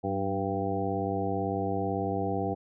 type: harmonic tone with a mistuned harmonic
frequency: 98 Hz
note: G2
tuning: in tune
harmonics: 1 / 2 / 3 / 4 / 5 / 7 / 8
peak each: -35 / -35 / -35 / -35 / -35 / -35 / -35 dBFS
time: 0.03-2.55 s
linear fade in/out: 20 ms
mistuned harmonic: 2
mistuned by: -42 cents
effects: none